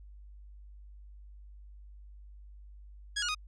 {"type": "tone with pitch steps", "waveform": "15% pulse", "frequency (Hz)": [1661.2, 1437.8, 1244.5], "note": ["G#6", "F6", "D#6"], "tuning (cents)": [0, 50, 0], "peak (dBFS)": -24, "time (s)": [3.16, 3.349], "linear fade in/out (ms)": 10, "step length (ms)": 63, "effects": ["added 50 Hz sine -48 dBFS peak until 3.47 s", "resampled to 22050 Hz"]}